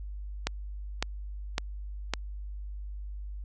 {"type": "click train", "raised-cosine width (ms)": 0.2, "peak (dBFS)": -10, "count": 4, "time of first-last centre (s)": [0.47, 2.137], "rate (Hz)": 1.8, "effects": ["added 50 Hz sine -36 dBFS peak until 3.44 s", "resampled to 24000 Hz"]}